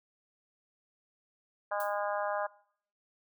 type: harmonic tone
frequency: 204.6 Hz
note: G#3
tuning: 26 cents flat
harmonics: 3 / 4 / 5 / 6 / 7 / 8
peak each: -34 / -36 / -38 / -40 / -41 / -42 dBFS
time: 1.71-2.47 s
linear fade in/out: 10 ms
type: noise with exponential decay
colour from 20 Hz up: violet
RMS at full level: -41 dBFS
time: 1.8-2 s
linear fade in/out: 1 ms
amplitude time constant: 43 ms
effects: noise-tail reverb RT60 0.6 s tail -22 dB re dry